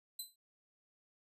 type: tone with exponential decay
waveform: 15% pulse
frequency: 4037 Hz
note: B7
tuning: 37 cents sharp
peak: -31 dBFS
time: 0.19-0.36 s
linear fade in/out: 5 ms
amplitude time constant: 35 ms
effects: resampled to 32000 Hz